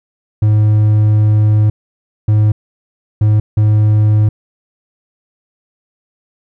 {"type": "tone bursts at uneven times", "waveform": "triangle", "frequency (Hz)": 106.5, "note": "G#2", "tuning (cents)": 44, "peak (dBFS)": -5, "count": 4, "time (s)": [[0.42, 1.7], [2.28, 2.52], [3.21, 3.4], [3.57, 4.29]], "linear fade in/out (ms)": 5, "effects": []}